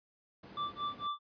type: noise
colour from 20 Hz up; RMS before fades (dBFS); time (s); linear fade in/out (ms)
brown; -44; 0.43-1.07; 5
type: tone with tremolo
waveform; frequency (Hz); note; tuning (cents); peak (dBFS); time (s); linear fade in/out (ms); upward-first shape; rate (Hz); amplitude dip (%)
square; 1172; D6; -4; -33; 0.57-1.19; 2; sine; 4.4; 100
effects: high-pass 200 Hz 12 dB/octave + resampled to 11025 Hz